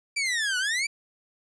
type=exponential two-way sweep; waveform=sawtooth; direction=down then up; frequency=2366 to 1449 to 2366 Hz; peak=-21 dBFS; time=0.16-0.87 s; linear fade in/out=10 ms; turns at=0.58 s; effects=resampled to 22050 Hz